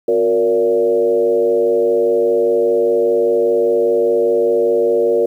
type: tone with frequency modulation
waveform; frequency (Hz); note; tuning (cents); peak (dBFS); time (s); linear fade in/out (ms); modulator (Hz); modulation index
sine; 466.2; A#4; 0; -11; 0.08-5.26; 5; 105; 1
effects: 8-bit